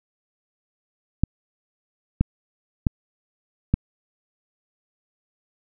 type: clicks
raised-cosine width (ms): 5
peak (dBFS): -5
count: 4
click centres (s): 1.236 / 2.21 / 2.868 / 3.74
effects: none